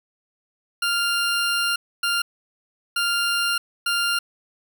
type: tone bursts at uneven times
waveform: 20% pulse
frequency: 1396.9 Hz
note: F6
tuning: in tune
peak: -15 dBFS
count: 4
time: 0.82-1.76 / 2.03-2.22 / 2.96-3.58 / 3.86-4.19 s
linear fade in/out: 5 ms
effects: none

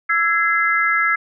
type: tone cluster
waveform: sine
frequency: 1329 / 1665 / 2061 Hz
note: E6 / G#6 / C7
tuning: +14 / +4 / -27 cents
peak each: -19 dBFS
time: 0.09-1.16 s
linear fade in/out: 10 ms
effects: none

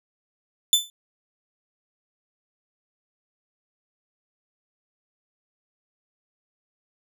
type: tone with exponential decay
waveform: sawtooth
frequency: 3520 Hz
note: A7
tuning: in tune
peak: -8 dBFS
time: 0.73-0.9 s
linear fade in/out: 1 ms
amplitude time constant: 36 ms
effects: none

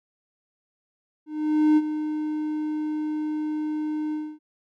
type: tone with ADSR envelope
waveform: triangle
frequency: 305.6 Hz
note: D#4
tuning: 31 cents flat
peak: -12 dBFS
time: 1.26-4.39 s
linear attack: 510 ms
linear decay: 40 ms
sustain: -11 dB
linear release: 260 ms
effects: none

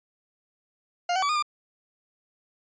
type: tone with pitch steps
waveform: 40% pulse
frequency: 705 / 756 / 1145 / 1224 / 1196 Hz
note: F5 / F#5 / D6 / D#6 / D6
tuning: +16 / +37 / -44 / -29 / +31 cents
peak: -22 dBFS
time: 1.09-1.425 s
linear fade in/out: 5 ms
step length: 67 ms
effects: resampled to 16000 Hz

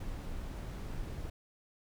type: noise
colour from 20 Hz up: brown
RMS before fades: -40 dBFS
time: 0-1.3 s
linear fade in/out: 5 ms
effects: none

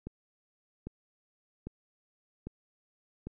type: click train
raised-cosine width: 3 ms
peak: -26 dBFS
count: 5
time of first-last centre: 0.07-3.27 s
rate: 1.25 Hz
effects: none

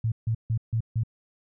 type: tone bursts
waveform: sine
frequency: 112.8 Hz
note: A2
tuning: 44 cents sharp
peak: -22 dBFS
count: 5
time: 0.04-1.035 s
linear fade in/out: 5 ms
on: 79 ms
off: 150 ms
effects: none

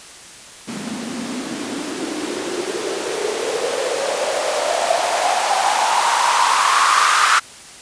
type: noise with band-pass filter sweep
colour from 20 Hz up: blue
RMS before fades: -19 dBFS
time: 0.67-7.4 s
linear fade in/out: 20 ms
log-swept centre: 210 to 1300 Hz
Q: 5.9
effects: white hiss -39 dBFS RMS until 7.81 s + resampled to 22050 Hz

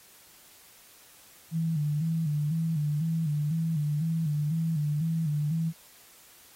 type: tone with vibrato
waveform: sine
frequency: 155.56 Hz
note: D#3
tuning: in tune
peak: -25 dBFS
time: 1.51-5.73 s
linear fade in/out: 50 ms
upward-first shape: square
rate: 2 Hz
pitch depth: 83 cents each way
effects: white hiss -55 dBFS RMS until 6.55 s + AAC 48 kbps

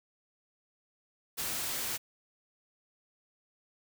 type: noise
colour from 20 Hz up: white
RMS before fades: -35 dBFS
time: 1.37-1.98 s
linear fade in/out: 20 ms
effects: none

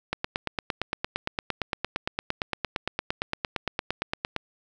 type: click train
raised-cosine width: 0.3 ms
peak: -10 dBFS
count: 38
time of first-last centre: 0.13-4.363 s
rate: 8.74 Hz
effects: none

